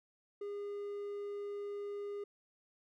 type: tone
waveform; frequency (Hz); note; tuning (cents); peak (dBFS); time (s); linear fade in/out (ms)
triangle; 407.4; G#4; -33; -37; 0.41-2.24; 5
effects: none